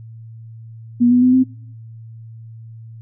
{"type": "tone with pitch steps", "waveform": "sine", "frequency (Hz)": [241, 246.8, 252.7, 258.7], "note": ["B3", "B3", "B3", "C4"], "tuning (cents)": [-42, -1, 40, -19], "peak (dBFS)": -9, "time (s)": [1, 1.44], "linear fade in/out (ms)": 20, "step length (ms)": 110, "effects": ["noise-tail reverb RT60 0.7 s tail -23 dB re dry", "added 113 Hz sine -34 dBFS peak until 3.01 s"]}